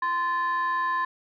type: tone pair together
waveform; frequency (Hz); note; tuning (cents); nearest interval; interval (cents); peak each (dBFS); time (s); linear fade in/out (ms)
sine; 1037.6 / 1744; C6 / A6; -15 / -16; major sixth; 899; -23 / -28; 0.02-1.05; 5
effects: tanh soft clip ceiling -19 dBFS